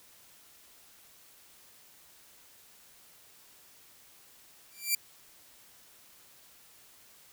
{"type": "tone with exponential growth", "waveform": "5% pulse", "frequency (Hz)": 2352, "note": "D7", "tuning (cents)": 2, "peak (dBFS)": -13, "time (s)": [4.71, 4.95], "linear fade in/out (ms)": 5, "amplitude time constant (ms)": 52, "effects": ["white hiss -58 dBFS RMS until 7.32 s"]}